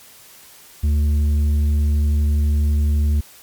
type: tone with tanh clipping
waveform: sine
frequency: 74 Hz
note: D2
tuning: 14 cents sharp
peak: -15 dBFS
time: 0.83-3.21 s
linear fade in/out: 10 ms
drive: 6 dB
effects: white hiss -45 dBFS RMS until 3.42 s + MP3 96 kbps